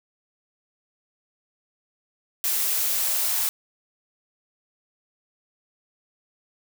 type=noise with high-pass filter sweep; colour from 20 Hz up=blue; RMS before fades=-24 dBFS; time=2.44-3.49 s; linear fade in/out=0 ms; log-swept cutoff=290 to 850 Hz; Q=2.2; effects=none